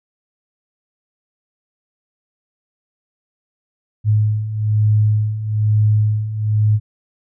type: beating tone pair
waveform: sine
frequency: 105.9 / 107 Hz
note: G#2 / A2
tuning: +34 / -48 cents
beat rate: 1.1 Hz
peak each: -19 / -14 dBFS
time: 4.04-6.8 s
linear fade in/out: 50 ms
effects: none